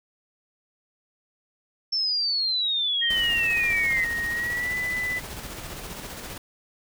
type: exponential sweep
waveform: sine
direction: down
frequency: 5400 to 2010 Hz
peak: -22 dBFS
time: 1.92-4.05 s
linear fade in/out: 10 ms
type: tone with pitch glide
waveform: sine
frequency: 1872 to 1994.8 Hz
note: A#6 to B6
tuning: +7 to +17 cents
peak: -25 dBFS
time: 3.01-5.2 s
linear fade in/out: 20 ms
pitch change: +110 cents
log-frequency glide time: 4.31-4.76 s
type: noise with tremolo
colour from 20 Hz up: pink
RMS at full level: -36 dBFS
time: 3.1-6.38 s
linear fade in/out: 5 ms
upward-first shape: square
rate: 15 Hz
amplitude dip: 30%
effects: none